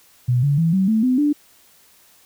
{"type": "tone with pitch steps", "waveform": "sine", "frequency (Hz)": [123.47, 142.65, 164.81, 190.42, 220, 254.2, 293.7], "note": ["B2", "C#3", "E3", "G3", "A3", "C4", "D4"], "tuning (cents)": [0, 50, 0, -50, 0, -50, 0], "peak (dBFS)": -14, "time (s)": [0.28, 1.33], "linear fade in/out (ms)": 10, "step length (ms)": 150, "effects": ["white hiss -53 dBFS RMS until 2.25 s"]}